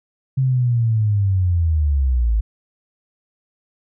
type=linear sweep; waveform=sine; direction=down; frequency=134.2 to 51.91 Hz; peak=-14 dBFS; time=0.37-2.41 s; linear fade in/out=10 ms; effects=none